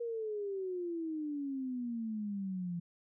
sine exponential sweep, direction down, 476.9 to 170 Hz, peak -35 dBFS, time 0-2.8 s, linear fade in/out 10 ms, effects none

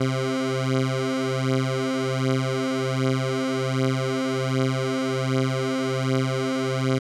15% pulse beating tone pair, 130.81 / 132.11 Hz, C3 / C3, 0 / +17 cents, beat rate 1.3 Hz, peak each -19 / -18 dBFS, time 0-6.99 s, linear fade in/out 10 ms, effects low-pass 7000 Hz 12 dB/octave

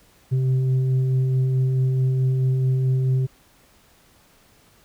sine tone with frequency modulation, 130.81 Hz, C3, in tune, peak -17 dBFS, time 0.31-3.27 s, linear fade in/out 20 ms, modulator 257 Hz, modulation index 0.29, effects pink hiss -56 dBFS RMS until 4.84 s

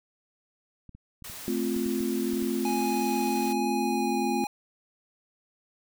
clicks, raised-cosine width 5 ms, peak -34 dBFS, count 9, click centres 0.893 / 0.95 / 1.223 / 1.299 / 1.764 / 1.862 / 2.007 / 2.333 / 2.425 s
white noise, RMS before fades -41 dBFS, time 1.24-3.53 s, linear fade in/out 5 ms
sine chord, F major, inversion first, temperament equal, 220 / 261.6 / 349.2 Hz, A3 / C4 / F4, 0 / 0 / 0 cents, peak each -30 dBFS, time 1.48-4.44 s, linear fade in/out 0 ms
square tone with pitch glide, 830.6 to 822.5 Hz, G#5 to G#5, 0 to -17 cents, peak -30 dBFS, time 2.65-4.47 s, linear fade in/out 2 ms, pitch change -17 cents, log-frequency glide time 3.7-4.15 s
effects none

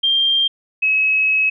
sine tone pair in turn, 3185 / 2566 Hz, G7 / E7, +27 / -47 cents, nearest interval major third, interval 374 cents, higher first, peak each -13 dBFS, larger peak neither, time 0.03-0.48 / 0.82-1.5 s, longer second, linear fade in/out 10 ms, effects none

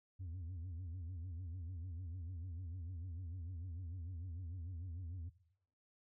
sine tone with vibrato, 87.31 Hz, F2, in tune, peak -40 dBFS, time 0.19-5.3 s, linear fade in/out 20 ms, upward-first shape sine, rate 6.7 Hz, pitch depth 140 cents each way, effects noise-tail reverb RT60 0.7 s tail -17 dB re dry + tanh soft clip ceiling -42 dBFS

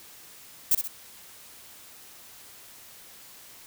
violet noise with echo, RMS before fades -20 dBFS, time 0.71-0.75 s, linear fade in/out 5 ms, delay 64 ms, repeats 2, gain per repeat -7 dB, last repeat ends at 0.878 s, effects white hiss -49 dBFS RMS until 3.66 s

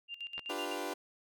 sine tone with tremolo, 2794 Hz, F7, in tune, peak -38 dBFS, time 0.08-0.77 s, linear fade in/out 50 ms, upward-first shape square, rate 7.9 Hz, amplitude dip 80%
clicks, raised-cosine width 0.3 ms, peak -28 dBFS, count 2, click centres 0.38 / 0.393 s
20% pulse chord, G dominant seventh, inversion second, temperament equal, 293.7 / 349.2 / 392 / 493.9 Hz, D4 / F4 / G4 / B4, 0 / 0 / 0 / 0 cents, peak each -37 dBFS, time 0.49-0.94 s, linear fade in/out 10 ms
effects none

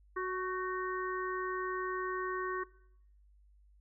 harmonic tone with a mistuned harmonic, 370 Hz, F#4, in tune, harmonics 1 / 3 / 4 / 5, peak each -36 / -37 / -43 / -43 dBFS, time 0.16-2.64 s, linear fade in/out 10 ms, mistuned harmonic 4, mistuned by +45 cents, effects noise-tail reverb RT60 0.7 s tail -20 dB re dry + added 50 Hz sine -60 dBFS peak until 3.8 s

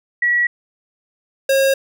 sine / square tone pair in turn, 1929 / 541.3 Hz, B6 / C#5, -41 / -41 cents, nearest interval octave + minor seventh, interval 2200 cents, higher first, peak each -13 dBFS, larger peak neither, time 0.22-0.47 / 1.49-1.74 s, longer neither, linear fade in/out 5 ms, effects none

